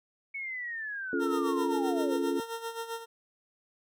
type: linear sweep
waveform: sine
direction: down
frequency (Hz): 2228 to 466.2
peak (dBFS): -34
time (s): 0.34-2.18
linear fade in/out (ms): 10
type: chord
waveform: sine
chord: Db augmented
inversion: none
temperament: just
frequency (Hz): 277.2 / 346.5 / 433.1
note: Db4 / F4 / A4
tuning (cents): 0 / -14 / -27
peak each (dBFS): -31 / -31 / -33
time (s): 1.13-2.4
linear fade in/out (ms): 2
type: tone with tremolo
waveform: 20% pulse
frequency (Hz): 458.5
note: A#4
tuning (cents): -29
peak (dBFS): -28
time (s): 1.19-3.06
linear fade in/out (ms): 50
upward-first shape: sine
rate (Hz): 7.6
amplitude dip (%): 70
effects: none